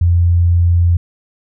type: tone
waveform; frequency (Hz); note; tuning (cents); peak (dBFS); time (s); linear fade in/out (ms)
sine; 86.4; F2; -18; -8; 0.01-0.97; 5
effects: none